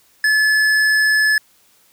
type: tone with tanh clipping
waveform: triangle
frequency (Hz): 1723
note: A6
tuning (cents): -37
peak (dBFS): -14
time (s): 0.24-1.38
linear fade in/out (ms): 2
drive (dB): 17
effects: white hiss -55 dBFS RMS until 1.92 s